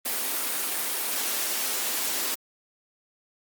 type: high-pass noise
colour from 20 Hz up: white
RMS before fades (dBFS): -28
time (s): 0.05-2.35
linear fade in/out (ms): 10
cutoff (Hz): 220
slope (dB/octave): 48
effects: Opus 24 kbps